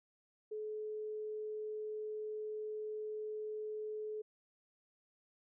sine tone, 428.4 Hz, A4, 46 cents flat, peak -39 dBFS, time 0.51-4.22 s, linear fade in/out 10 ms, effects none

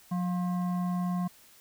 sine tone with frequency modulation, 180 Hz, F#3, 47 cents flat, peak -27 dBFS, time 0.11-1.28 s, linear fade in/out 10 ms, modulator 888 Hz, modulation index 0.44, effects white hiss -57 dBFS RMS until 1.6 s

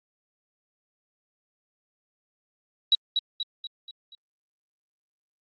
sine tone with echo, 3886 Hz, B7, 29 cents flat, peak -15 dBFS, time 2.92-2.95 s, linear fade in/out 2 ms, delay 240 ms, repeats 5, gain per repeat -6 dB, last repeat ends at 4.15 s, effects Opus 24 kbps

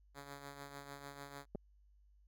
5% pulse tone with tremolo, 141 Hz, C#3, 30 cents sharp, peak -35 dBFS, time 0.14-1.46 s, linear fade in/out 50 ms, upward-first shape triangle, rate 6.7 Hz, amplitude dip 60%
clicks, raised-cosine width 2 ms, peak -30 dBFS, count 2, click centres 1.55 / 1.555 s
effects added 50 Hz sine -64 dBFS peak until 2.27 s

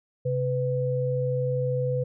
sine tone pair together, 132.61 / 499.6 Hz, C3 / B4, +24 / +20 cents, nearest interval octave + major seventh, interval 2296 cents, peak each -26 dBFS, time 0.25-2.04 s, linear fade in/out 10 ms, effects none

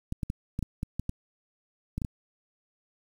clicks, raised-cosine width 5 ms, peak -18 dBFS, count 11, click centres 0.124 / 0.232 / 0.301 / 0.591 / 0.627 / 0.831 / 0.996 / 1.094 / 1.98 / 2.018 / 2.048 s, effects 8-bit

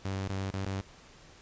sawtooth tone with dropouts, 96.6 Hz, G2, 25 cents flat, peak -28 dBFS, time 0.05-0.81 s, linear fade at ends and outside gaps 0 ms, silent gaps 0.277-0.295 / 0.504-0.539 / 0.648-0.665 s, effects pink hiss -55 dBFS RMS until 1.41 s + resampled to 16000 Hz

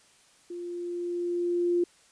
sine tone with level ramp, 349.2 Hz, F4, in tune, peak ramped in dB -35 to -21 dBFS, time 0.5-1.84 s, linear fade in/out 5 ms, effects white hiss -60 dBFS RMS until 2.11 s + resampled to 22050 Hz

